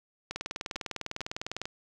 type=two click trains; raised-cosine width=0.2 ms; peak=-17 / -18 dBFS; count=26 / 4; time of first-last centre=0.36-1.616 / 0.31-1.655 s; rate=19.9 / 2.23 Hz; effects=none